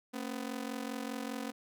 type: ring-modulated tone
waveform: sawtooth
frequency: 250 Hz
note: B3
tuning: 21 cents sharp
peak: -30 dBFS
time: 0.13-1.52 s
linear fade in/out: 20 ms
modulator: 22.5 Hz
effects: none